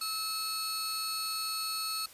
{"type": "tone pair together", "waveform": "sawtooth", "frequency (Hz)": [1298, 4366], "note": ["E6", "C#8"], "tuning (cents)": [-27, -27], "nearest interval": "octave + major sixth", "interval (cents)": 2100, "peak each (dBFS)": [-34, -31], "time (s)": [0.01, 2.06], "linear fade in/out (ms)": 5, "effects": ["white hiss -53 dBFS RMS until 2.13 s", "resampled to 32000 Hz"]}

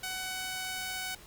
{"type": "tone with high-pass filter", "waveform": "sawtooth", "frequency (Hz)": 748, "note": "F#5", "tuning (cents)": 19, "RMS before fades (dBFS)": -37, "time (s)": [0.03, 1.15], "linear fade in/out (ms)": 5, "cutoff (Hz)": 1500, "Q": 0.61, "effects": ["pink hiss -53 dBFS RMS until 1.26 s", "Opus 48 kbps"]}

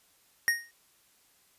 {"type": "tone with exponential decay", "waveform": "square", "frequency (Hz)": 1865, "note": "A#6", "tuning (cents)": 0, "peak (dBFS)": -20, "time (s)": [0.48, 0.71], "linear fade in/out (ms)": 0, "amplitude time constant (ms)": 48, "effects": ["white hiss -65 dBFS RMS until 1.58 s", "resampled to 32000 Hz"]}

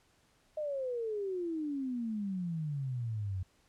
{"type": "exponential sweep", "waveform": "sine", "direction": "down", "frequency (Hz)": [622.3, 90.5], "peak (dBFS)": -33, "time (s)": [0.57, 3.43], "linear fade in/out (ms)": 5, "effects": ["pink hiss -69 dBFS RMS until 3.68 s", "low-pass 10000 Hz 12 dB/octave"]}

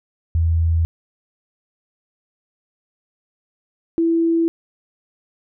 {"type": "tone pair in turn", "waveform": "sine", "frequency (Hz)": [82.41, 331.7], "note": ["E2", "E4"], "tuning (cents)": [0, 11], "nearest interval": "2 octaves", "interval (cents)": 2411, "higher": "second", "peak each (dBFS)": -14, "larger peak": "neither", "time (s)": [[0.35, 0.85], [3.98, 4.48]], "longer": "neither", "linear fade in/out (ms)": 0, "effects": []}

